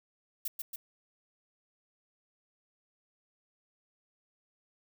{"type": "noise with echo", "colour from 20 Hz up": "violet", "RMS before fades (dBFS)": -34, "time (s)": [0.45, 0.48], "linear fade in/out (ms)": 5, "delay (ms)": 140, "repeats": 2, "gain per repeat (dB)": -3, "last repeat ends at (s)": 0.76, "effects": []}